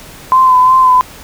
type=tone with vibrato; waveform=sine; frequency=1024 Hz; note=C6; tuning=38 cents flat; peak=-4 dBFS; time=0.32-1.01 s; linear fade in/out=0 ms; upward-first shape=sine; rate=2.8 Hz; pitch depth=31 cents each way; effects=pink hiss -34 dBFS RMS until 1.23 s